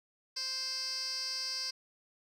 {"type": "tone with band-pass filter", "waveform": "15% pulse", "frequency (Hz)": 523.3, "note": "C5", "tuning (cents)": 0, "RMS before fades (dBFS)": -37, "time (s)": [0.36, 1.71], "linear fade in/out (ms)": 10, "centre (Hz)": 4900, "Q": 6.3, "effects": []}